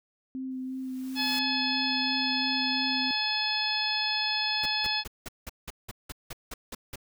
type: tone with vibrato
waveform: sine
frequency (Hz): 260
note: C4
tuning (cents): -11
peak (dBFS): -32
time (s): 0.35-3.11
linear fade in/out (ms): 0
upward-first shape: sine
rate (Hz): 2.9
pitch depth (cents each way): 14
type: noise with exponential growth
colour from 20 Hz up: white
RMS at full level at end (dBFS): -38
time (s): 0.51-1.39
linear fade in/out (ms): 1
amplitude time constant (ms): 190
type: harmonic tone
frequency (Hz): 855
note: A5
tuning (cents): -50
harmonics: 1 / 2 / 3 / 4 / 5 / 6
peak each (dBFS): -35 / -36 / -33 / -32 / -32 / -33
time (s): 1.15-5.04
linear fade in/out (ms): 50
type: noise bursts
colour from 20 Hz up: pink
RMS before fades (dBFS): -38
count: 12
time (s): 4.63-6.958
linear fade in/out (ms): 5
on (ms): 29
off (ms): 180
effects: none